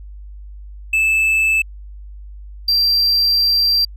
triangle tone pair in turn, 2625 / 4717 Hz, E7 / D8, -8 / +7 cents, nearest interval minor seventh, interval 1015 cents, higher second, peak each -11 dBFS, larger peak neither, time 0.93-1.62 / 2.68-3.85 s, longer second, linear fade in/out 5 ms, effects added 50 Hz sine -32 dBFS peak until 3.96 s

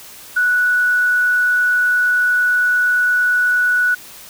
sine tone with frequency modulation, 1475 Hz, F#6, 6 cents flat, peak -12 dBFS, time 0.36-3.95 s, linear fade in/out 10 ms, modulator 28.7 Hz, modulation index 0.22, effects white hiss -38 dBFS RMS until 4.29 s

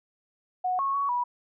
sine tone with pitch steps, 734 / 1097 / 1120 / 975 Hz, F#5 / C#6 / C#6 / B5, -14 / -18 / +18 / -23 cents, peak -24 dBFS, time 0.64-1.24 s, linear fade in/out 10 ms, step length 150 ms, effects none

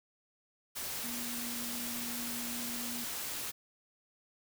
sine tone in noise, 239.2 Hz, A#3, 45 cents sharp, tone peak -42 dBFS, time 1.03-3.05 s, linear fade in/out 20 ms, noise white, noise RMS -39 dBFS, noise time 0.75-3.52 s, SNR -6 dB, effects none

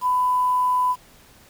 sine tone with quantisation, 1000 Hz, B5, 21 cents sharp, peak -17 dBFS, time 0.01-0.96 s, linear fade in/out 50 ms, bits 7, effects pink hiss -51 dBFS RMS until 1.49 s

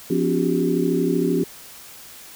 sine tone cluster, 174 / 253.8 / 289.5 / 362.6 / 395.5 Hz, F3 / B3 / D4 / F#4 / G4, -6 / +47 / -25 / -35 / +15 cents, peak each -24 dBFS, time 0.1-1.44 s, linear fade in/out 5 ms, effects white hiss -42 dBFS RMS until 2.35 s

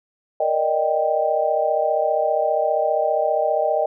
sine chord, Eb major seventh, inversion second, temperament equal, 466.2 / 587.3 / 622.3 / 784 Hz, Bb4 / D5 / Eb5 / G5, 0 / 0 / 0 / 0 cents, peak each -26 / -24 / -20 / -23 dBFS, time 0.4-3.86 s, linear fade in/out 5 ms, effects none

